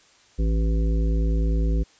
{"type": "harmonic tone", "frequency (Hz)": 54.8, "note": "A1", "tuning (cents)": -6, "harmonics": [1, 3, 5, 7, 9], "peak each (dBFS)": [-19, -29, -33, -36, -38], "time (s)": [0.38, 1.84], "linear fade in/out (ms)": 20, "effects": ["white hiss -56 dBFS RMS until 1.99 s", "resampled to 16000 Hz"]}